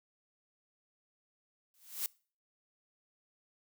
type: noise with exponential growth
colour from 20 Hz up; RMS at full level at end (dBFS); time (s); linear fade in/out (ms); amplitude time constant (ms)
blue; -32; 1.74-2.06; 1; 68
effects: noise-tail reverb RT60 0.4 s tail -24 dB re dry